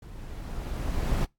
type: noise with level ramp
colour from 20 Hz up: brown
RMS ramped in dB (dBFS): -43 to -24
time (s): 0.02-1.25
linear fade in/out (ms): 5
effects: noise-tail reverb RT60 0.2 s tail -24 dB re dry + AAC 64 kbps